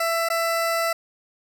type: tone with dropouts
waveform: 20% pulse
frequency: 666 Hz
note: E5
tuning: 18 cents sharp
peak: -16 dBFS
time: 0-0.93 s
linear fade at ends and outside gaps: 5 ms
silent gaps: 0.288-0.3 s
effects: none